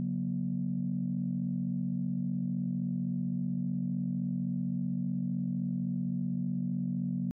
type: tone cluster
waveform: sine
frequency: 139.7 / 183.3 / 239 Hz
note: C#3 / F#3 / A#3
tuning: +14 / -16 / +43 cents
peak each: -36 / -32 / -34 dBFS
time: 0-7.31 s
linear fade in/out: 0 ms
effects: tanh soft clip ceiling -21 dBFS